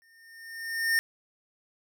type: tone with exponential growth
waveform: square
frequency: 1821 Hz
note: A#6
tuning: 41 cents flat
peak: -21 dBFS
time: 0.02-0.99 s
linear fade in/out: 0 ms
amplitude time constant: 210 ms
effects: none